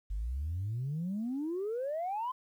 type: exponential sweep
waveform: sine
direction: up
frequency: 46.78 to 1046.5 Hz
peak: -31 dBFS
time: 0.1-2.32 s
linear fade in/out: 10 ms
effects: tanh soft clip ceiling -29 dBFS + 11-bit